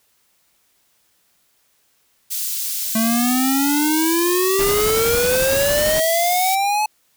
white high-pass noise, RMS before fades -24 dBFS, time 2.3-6.56 s, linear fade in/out 20 ms, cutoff 4500 Hz, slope 12 dB/octave
square exponential sweep, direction up, 220 to 862 Hz, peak -17 dBFS, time 2.95-6.86 s, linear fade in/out 5 ms
pink noise with tremolo, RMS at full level -25 dBFS, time 4.59-6 s, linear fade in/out 2 ms, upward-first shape sine, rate 11 Hz, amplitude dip 30%
effects white hiss -62 dBFS RMS until 7.16 s

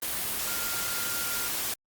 sine tone in noise, 1400 Hz, F6, 4 cents sharp, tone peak -38 dBFS, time 0.47-1.48 s, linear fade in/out 5 ms, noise white, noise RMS -31 dBFS, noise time 0.02-1.74 s, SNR -10 dB, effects Opus 32 kbps

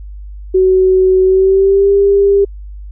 sine tone with pitch glide, 374.5 to 399.1 Hz, F#4 to G4, +21 to +31 cents, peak -6 dBFS, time 0.54-2.45 s, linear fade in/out 10 ms, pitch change +110 cents, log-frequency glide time 1.23-1.91 s, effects added 50 Hz sine -26 dBFS peak until 2.91 s

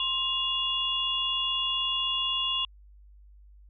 sine tone cluster, 1054 / 2827 / 3391 Hz, C6 / F7 / G#7, +12 / +20 / +35 cents, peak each -35 / -28 / -30 dBFS, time 0-2.65 s, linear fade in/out 2 ms, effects added 50 Hz sine -50 dBFS peak until 3.69 s

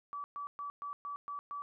sine tone bursts, 1150 Hz, D6, 37 cents flat, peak -38 dBFS, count 7, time 0.13-1.62 s, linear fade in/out 0 ms, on 110 ms, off 120 ms, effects none

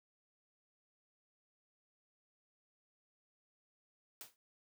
white noise with exponential decay, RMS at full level -45 dBFS, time 4.21-4.36 s, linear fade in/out 0 ms, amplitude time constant 32 ms, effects high-pass 100 Hz 12 dB/octave

